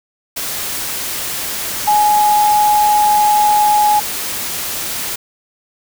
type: tone in noise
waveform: sine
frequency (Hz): 838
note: G#5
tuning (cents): +15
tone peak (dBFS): -9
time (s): 1.87-4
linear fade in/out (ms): 10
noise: white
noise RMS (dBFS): -22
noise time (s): 0.36-5.16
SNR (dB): +10
effects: none